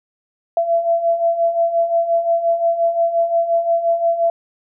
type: beating tone pair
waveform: sine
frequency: 670 / 675.7 Hz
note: E5 / E5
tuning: +28 / +43 cents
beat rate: 5.7 Hz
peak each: -21 / -15 dBFS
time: 0.57-4.3 s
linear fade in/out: 2 ms
effects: none